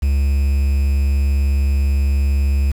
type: tone with quantisation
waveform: triangle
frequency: 69.5 Hz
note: C#2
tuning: 5 cents sharp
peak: -11 dBFS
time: 0.02-2.72 s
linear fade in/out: 10 ms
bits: 6
effects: none